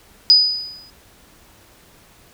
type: tone with exponential decay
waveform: sine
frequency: 4969 Hz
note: D#8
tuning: 3 cents flat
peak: -5 dBFS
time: 0.3-0.9 s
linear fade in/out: 0 ms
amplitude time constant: 130 ms
effects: pink hiss -50 dBFS RMS until 2.33 s